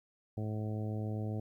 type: harmonic tone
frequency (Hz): 107.4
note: A2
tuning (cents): -41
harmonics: 1 / 2 / 3 / 4 / 5 / 6 / 7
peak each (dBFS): -35 / -41 / -45 / -47 / -49 / -51 / -52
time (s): 0.37-1.4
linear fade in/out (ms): 5
effects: 12-bit